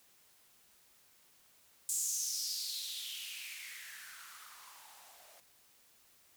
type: noise with band-pass filter sweep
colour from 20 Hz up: violet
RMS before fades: -42 dBFS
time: 1.89-5.4 s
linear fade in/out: 0 ms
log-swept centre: 7700 to 600 Hz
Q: 4.8
effects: white hiss -66 dBFS RMS until 6.36 s